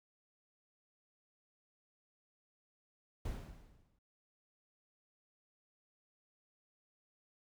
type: noise with exponential decay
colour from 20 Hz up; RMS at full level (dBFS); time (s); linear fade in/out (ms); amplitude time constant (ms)
brown; -38; 3.25-3.99; 5; 160
effects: none